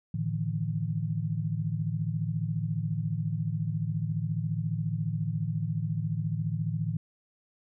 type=chord; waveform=sine; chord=A suspended fourth; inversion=none; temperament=equal with one note detuned; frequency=110 / 150.44 / 164.81 Hz; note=A2 / D3 / E3; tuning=0 / +42 / 0 cents; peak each=-32 dBFS; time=0.14-6.97 s; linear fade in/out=5 ms; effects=none